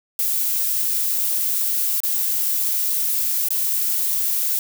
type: noise with dropouts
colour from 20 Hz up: violet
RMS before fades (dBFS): -21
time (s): 0.19-4.59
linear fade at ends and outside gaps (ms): 1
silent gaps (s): 2.003-2.034 / 3.486-3.505
effects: none